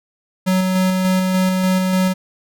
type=tone with tremolo; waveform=square; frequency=186.1 Hz; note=F#3; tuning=10 cents sharp; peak=-14 dBFS; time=0.46-2.14 s; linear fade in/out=20 ms; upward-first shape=square; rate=3.4 Hz; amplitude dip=25%; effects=none